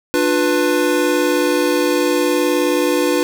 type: chord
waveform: square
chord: B diminished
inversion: first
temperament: just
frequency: 296.3 / 355.6 / 493.9 Hz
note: D4 / F4 / B4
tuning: +15 / +31 / 0 cents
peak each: -19 dBFS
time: 0.14-3.23 s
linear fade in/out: 0 ms
effects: none